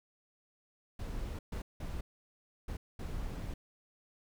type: noise bursts at uneven times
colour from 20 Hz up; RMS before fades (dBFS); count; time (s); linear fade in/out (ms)
brown; -39; 5; 0.99-1.39 / 1.52-1.62 / 1.8-2.01 / 2.68-2.77 / 2.99-3.54; 5
effects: none